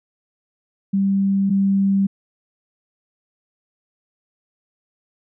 sine tone pair in turn, 196 / 196 Hz, G3 / G3, 0 / 0 cents, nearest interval unison, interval 0 cents, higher neither, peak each -15 / -14 dBFS, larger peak second, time 0.93-1.5 / 1.5-2.07 s, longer neither, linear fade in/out 10 ms, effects none

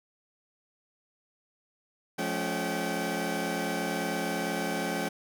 20% pulse tone cluster, 175.7 / 215 / 277.9 / 769 Hz, F3 / A3 / C#4 / G5, +11 / -40 / +4 / -33 cents, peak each -30 dBFS, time 2.18-5.09 s, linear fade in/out 10 ms, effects none

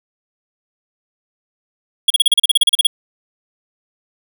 square tone bursts, 3326 Hz, G#7, 2 cents sharp, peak -8 dBFS, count 14, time 2.08-2.87 s, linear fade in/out 5 ms, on 23 ms, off 36 ms, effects none

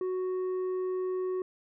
sine tone with tanh clipping, 370 Hz, F#4, in tune, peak -30 dBFS, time 0.01-1.42 s, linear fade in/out 2 ms, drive 5 dB, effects none

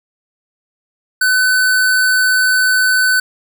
square tone, 1509 Hz, F#6, 34 cents sharp, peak -11 dBFS, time 1.21-3.2 s, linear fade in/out 5 ms, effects none

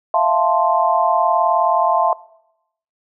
sine chord, F major seventh, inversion third, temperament equal, 659.3 / 698.5 / 880 / 1046.5 Hz, E5 / F5 / A5 / C6, 0 / 0 / 0 / 0 cents, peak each -18 dBFS, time 0.14-2.13 s, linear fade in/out 2 ms, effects noise-tail reverb RT60 0.8 s tail -21 dB re dry

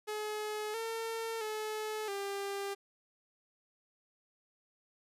sawtooth tone with pitch steps, 424.9 / 453 / 430.5 / 397.9 Hz, G#4 / A#4 / A4 / G4, +40 / -50 / -38 / +26 cents, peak -32 dBFS, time 0.07-2.75 s, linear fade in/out 20 ms, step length 670 ms, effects resampled to 32000 Hz + 11-bit

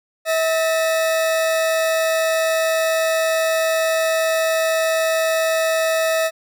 40% pulse tone pair together, 646 / 1791.6 Hz, E5 / A6, -35 / +31 cents, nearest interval octave + tritone, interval 1766 cents, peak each -16 / -26 dBFS, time 0.25-6.31 s, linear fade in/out 50 ms, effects none

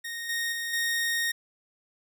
sawtooth tone with level steps, 1858 Hz, A#6, 6 cents flat, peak -30 / -24 / -27 / -22 dBFS, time 0.04-1.32 s, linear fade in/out 10 ms, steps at 0.29 / 0.52 / 0.73 s, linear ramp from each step 5 ms, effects none

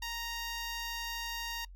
10% pulse tone, 932.3 Hz, A#5, in tune, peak -28 dBFS, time 0.02-1.65 s, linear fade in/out 5 ms, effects noise-tail reverb RT60 0.1 s tail -26 dB re dry + added 45 Hz sine -47 dBFS peak until 1.75 s

